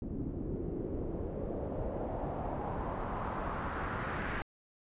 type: noise with low-pass filter sweep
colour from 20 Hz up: pink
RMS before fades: -37 dBFS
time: 0.02-4.42 s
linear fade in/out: 0 ms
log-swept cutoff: 270 to 1800 Hz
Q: 2.1
effects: resampled to 8000 Hz